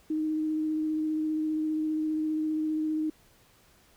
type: tone with vibrato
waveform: sine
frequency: 310.9 Hz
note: D#4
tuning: 1 cent flat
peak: -26 dBFS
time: 0.1-3.1 s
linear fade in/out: 5 ms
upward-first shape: square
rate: 15 Hz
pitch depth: 10 cents each way
effects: pink hiss -61 dBFS RMS until 3.96 s